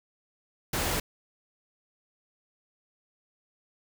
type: noise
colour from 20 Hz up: pink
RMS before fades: -29 dBFS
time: 0.73-1 s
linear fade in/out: 5 ms
effects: none